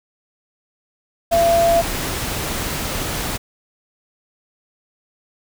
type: tone in noise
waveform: sine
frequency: 677 Hz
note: E5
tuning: 46 cents sharp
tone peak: -12 dBFS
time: 1.31-1.82 s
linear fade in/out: 20 ms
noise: pink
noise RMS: -24 dBFS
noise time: 1.31-3.38 s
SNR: +9 dB
effects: none